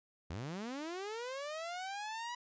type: linear sweep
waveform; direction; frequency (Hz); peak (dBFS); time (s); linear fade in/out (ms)
sawtooth; up; 72.8 to 980; -36; 0.3-2.35; 5
effects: resampled to 16000 Hz